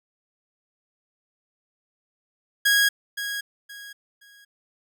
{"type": "tone with echo", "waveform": "sawtooth", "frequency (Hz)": 1647, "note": "G#6", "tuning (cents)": -15, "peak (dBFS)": -13, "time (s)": [2.65, 2.89], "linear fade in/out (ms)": 10, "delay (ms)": 520, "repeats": 3, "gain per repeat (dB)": -11, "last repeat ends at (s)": 4.45, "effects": []}